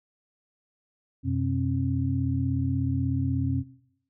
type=tone cluster; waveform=sine; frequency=90.4 / 126.9 / 268.3 Hz; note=F#2 / B2 / C4; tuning=-40 / +47 / +44 cents; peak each=-28 / -28 / -29 dBFS; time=1.23-3.64 s; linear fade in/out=50 ms; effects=noise-tail reverb RT60 0.7 s tail -17 dB re dry